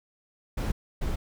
brown noise bursts at uneven times, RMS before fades -28 dBFS, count 2, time 0.57-0.72 / 1.01-1.16 s, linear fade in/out 10 ms, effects none

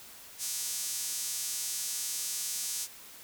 sawtooth tone with high-pass filter, 240 Hz, B3, 49 cents flat, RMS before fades -35 dBFS, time 0.38-2.88 s, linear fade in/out 50 ms, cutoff 6800 Hz, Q 1.3, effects white hiss -50 dBFS RMS until 3.23 s

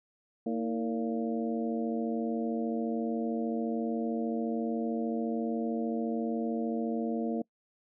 harmonic tone with a mistuned harmonic, 115 Hz, A#2, 23 cents flat, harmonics 2 / 3 / 4 / 5 / 6, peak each -31 / -36 / -36 / -41 / -41 dBFS, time 0.46-7.42 s, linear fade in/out 5 ms, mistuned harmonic 3, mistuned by -110 cents, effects noise-tail reverb RT60 0.1 s tail -24 dB re dry

